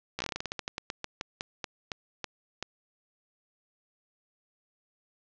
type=slowing click train; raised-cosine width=0.2 ms; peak=-16 dBFS; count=22; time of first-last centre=0.19-2.626 s; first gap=14 ms; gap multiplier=1.18; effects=resampled to 16000 Hz + 8-bit